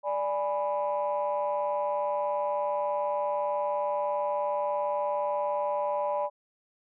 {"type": "chord", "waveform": "sine", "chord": "G# diminished", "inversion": "second", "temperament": "equal", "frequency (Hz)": [587.3, 830.6, 987.8], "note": ["D5", "G#5", "B5"], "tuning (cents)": [0, 0, 0], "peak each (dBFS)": [-28, -32, -31], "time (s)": [0.03, 6.3], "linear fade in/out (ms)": 50, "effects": ["tanh soft clip ceiling -19 dBFS"]}